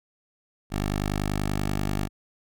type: tone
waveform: 10% pulse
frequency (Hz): 50.3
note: G1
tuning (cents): +45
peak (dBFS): -17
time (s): 0.7-2.09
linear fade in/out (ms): 50
effects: none